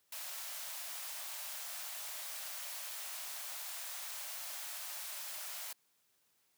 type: high-pass noise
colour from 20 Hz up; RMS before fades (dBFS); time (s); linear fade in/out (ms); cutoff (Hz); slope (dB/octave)
white; -44; 0.12-5.73; 5; 560; 96
effects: white hiss -75 dBFS RMS until 6.57 s + high-pass 80 Hz 12 dB/octave